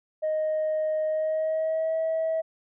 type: tone with pitch glide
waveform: sine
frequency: 622.3 to 645 Hz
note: D#5 to E5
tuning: 0 to -38 cents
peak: -22 dBFS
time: 0.22-2.42 s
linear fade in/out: 20 ms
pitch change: +62 cents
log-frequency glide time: 1.06-1.96 s
effects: tanh soft clip ceiling -21 dBFS